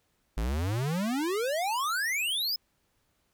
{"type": "exponential sweep", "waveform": "square", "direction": "up", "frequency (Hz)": [50.7, 5240], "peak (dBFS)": -28, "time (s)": [0.37, 2.56], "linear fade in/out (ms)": 5, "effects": ["pink hiss -73 dBFS RMS until 3.33 s"]}